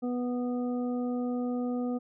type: harmonic tone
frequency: 246.2 Hz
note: B3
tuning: 5 cents flat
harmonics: 1 / 2 / 3 / 5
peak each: -29 / -36 / -42 / -49 dBFS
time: 0.02-1.99 s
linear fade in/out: 20 ms
effects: none